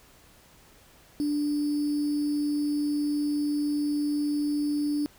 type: tone with sample-and-hold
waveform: sine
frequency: 293.7 Hz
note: D4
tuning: in tune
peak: -24 dBFS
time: 1.2-5.06 s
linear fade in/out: 0 ms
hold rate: 4900 Hz
effects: pink hiss -56 dBFS RMS until 5.18 s